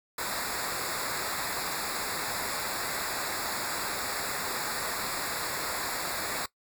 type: noise with comb filter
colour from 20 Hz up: pink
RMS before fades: -33 dBFS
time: 0.18-6.46 s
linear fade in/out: 5 ms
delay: 0.33 ms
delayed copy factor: -0.9
effects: noise-tail reverb RT60 0.1 s tail -19 dB re dry